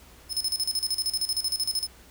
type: tone with tremolo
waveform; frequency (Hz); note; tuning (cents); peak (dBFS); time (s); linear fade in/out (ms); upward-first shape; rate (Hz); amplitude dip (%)
sawtooth; 5200; E8; -24; -21; 0.29-1.88; 50; square; 13; 80
effects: added 60 Hz sine -54 dBFS peak until 2.1 s + pink hiss -53 dBFS RMS until 2.1 s